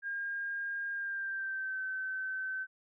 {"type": "tone with pitch glide", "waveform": "sine", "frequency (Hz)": [1614, 1534], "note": ["G#6", "G6"], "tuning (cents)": [-50, -38], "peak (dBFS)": -34, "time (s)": [0.02, 2.67], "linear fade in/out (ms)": 50, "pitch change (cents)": -88, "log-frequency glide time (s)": [0.92, 1.81], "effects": []}